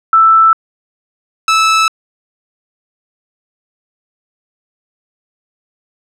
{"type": "tone pair in turn", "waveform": ["sine", "sawtooth"], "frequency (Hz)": [1323, 1309.3], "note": ["E6", "E6"], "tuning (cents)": [6, -12], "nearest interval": "unison", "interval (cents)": 18, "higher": "first", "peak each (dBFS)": -4, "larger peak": "neither", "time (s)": [[0.13, 0.53], [1.48, 1.88]], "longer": "neither", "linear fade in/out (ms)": 2, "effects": ["low-pass 7000 Hz 12 dB/octave"]}